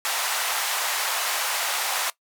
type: band-pass noise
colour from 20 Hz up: pink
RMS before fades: -26 dBFS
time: 0.05-2.1 s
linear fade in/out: 0 ms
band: 720 to 16000 Hz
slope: 24 dB/octave
effects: noise-tail reverb RT60 0.1 s tail -19 dB re dry